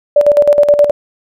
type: tone with tremolo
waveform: sine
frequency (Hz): 583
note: D5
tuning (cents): -13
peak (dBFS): -3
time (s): 0.16-0.91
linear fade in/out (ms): 5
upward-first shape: square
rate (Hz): 9.5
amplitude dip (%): 65
effects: none